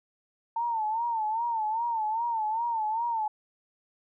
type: tone with vibrato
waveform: sine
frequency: 900 Hz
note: A5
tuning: 39 cents sharp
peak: -26 dBFS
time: 0.56-3.28 s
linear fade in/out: 5 ms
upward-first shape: sine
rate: 2.5 Hz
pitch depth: 96 cents each way
effects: none